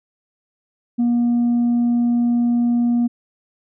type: tone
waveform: sine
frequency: 238.8 Hz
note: A#3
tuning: 42 cents sharp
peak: -12 dBFS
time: 0.98-3.08 s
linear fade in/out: 20 ms
effects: tanh soft clip ceiling -13 dBFS